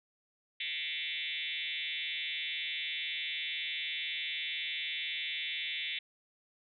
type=tone with frequency modulation; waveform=sine; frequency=2864 Hz; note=F7; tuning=43 cents sharp; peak=-34 dBFS; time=0.6-5.99 s; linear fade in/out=5 ms; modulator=158 Hz; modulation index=5.5; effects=none